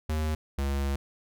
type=tone pair in turn; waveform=square; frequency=77.6 / 69.39 Hz; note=D#2 / C#2; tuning=-4 / +2 cents; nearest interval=major second; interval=194 cents; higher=first; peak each=-27 dBFS; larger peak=neither; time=0.09-0.35 / 0.58-0.96 s; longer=second; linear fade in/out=5 ms; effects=none